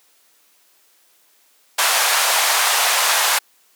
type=band-pass noise; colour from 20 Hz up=pink; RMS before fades=-17 dBFS; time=1.78-3.39 s; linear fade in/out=10 ms; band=710 to 14000 Hz; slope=24 dB/octave; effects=white hiss -57 dBFS RMS until 3.75 s + high-pass 300 Hz 12 dB/octave